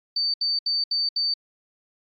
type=tone bursts; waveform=sine; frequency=4579 Hz; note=D8; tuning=45 cents flat; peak=-21 dBFS; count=5; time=0.16-1.34 s; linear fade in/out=5 ms; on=180 ms; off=70 ms; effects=AAC 64 kbps